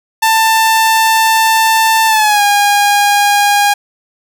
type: tone with pitch glide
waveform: sawtooth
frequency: 890 to 816.1 Hz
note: A5 to G#5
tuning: +20 to -31 cents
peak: -4 dBFS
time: 0.22-3.74 s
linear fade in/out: 10 ms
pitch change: -151 cents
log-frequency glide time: 2.07-2.42 s
effects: none